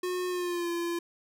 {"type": "tone with pitch glide", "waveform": "square", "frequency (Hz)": [362.3, 342.4], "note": ["F#4", "F4"], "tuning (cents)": [-36, -34], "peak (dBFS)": -30, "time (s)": [0.03, 0.99], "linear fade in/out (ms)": 5, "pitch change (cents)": -98, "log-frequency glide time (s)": [0.29, 0.7], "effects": []}